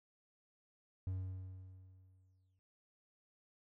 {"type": "tone with exponential decay", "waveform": "triangle", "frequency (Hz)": 93.5, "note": "F#2", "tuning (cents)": 19, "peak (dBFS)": -34, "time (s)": [1.07, 2.59], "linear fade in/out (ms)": 0, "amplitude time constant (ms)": 330, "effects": ["noise-tail reverb RT60 0.7 s tail -20 dB re dry"]}